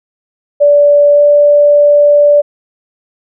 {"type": "tone with pitch glide", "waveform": "sine", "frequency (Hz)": [580, 583.7], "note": ["D5", "D5"], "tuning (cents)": [-22, -11], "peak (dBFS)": -3, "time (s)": [0.6, 2.42], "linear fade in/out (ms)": 20, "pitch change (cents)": 11, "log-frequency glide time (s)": [1.13, 1.21], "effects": []}